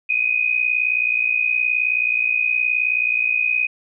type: tone pair together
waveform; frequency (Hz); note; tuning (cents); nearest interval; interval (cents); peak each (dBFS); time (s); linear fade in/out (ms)
sine; 2461 / 2520; D#7 / D#7; -20 / +21; unison; 41; -20 / -19; 0.09-3.67; 10
effects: none